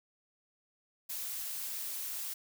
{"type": "noise", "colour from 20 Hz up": "blue", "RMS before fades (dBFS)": -39, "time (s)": [1.09, 2.34], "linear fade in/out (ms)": 10, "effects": []}